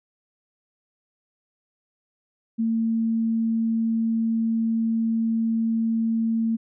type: tone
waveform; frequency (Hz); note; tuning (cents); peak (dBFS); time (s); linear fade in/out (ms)
sine; 226.1; A3; +47; -20; 2.58-6.57; 20
effects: none